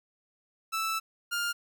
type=tone pair in turn; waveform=sawtooth; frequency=1318.5 / 1406 Hz; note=E6 / F6; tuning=0 / +11 cents; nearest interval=minor second; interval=111 cents; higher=second; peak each=-25 dBFS; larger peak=neither; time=0.72-1 / 1.31-1.53 s; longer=first; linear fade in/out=20 ms; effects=none